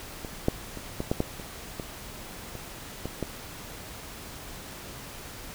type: clicks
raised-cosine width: 2 ms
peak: -23 / -8 / -25 / -16 / -11 / -11 / -27 / -19 / -25 / -18 / -15 dBFS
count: 11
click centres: 0.248 / 0.484 / 0.773 / 1.004 / 1.115 / 1.204 / 1.398 / 1.798 / 2.553 / 3.056 / 3.227 s
effects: pink hiss -42 dBFS RMS until 5.54 s